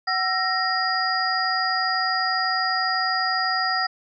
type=tone cluster; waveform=sine; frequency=750 / 1342 / 1866 / 4866 Hz; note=F#5 / E6 / A#6 / D#8; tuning=+23 / +31 / +1 / -39 cents; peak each=-26 dBFS; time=0.07-3.87 s; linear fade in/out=10 ms; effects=none